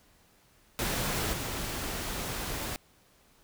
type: noise with level steps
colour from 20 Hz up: pink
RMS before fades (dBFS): -31 / -35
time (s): 0.79-2.76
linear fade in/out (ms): 0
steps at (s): 1.33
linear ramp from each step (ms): 5
effects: pink hiss -63 dBFS RMS until 3.43 s